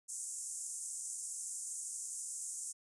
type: band-pass noise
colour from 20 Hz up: white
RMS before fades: -43 dBFS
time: 0.08-2.73 s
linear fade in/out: 20 ms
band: 6600 to 9600 Hz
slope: 48 dB/octave
effects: resampled to 24000 Hz